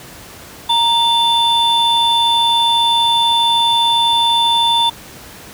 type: tone pair together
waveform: triangle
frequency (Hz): 932.3 / 3520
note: A#5 / A7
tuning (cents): 0 / 0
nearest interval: octave + major seventh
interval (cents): 2300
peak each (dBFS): -12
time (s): 0.69-4.9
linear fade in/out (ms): 10
effects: pink hiss -36 dBFS RMS until 5.53 s + high-pass 60 Hz 12 dB/octave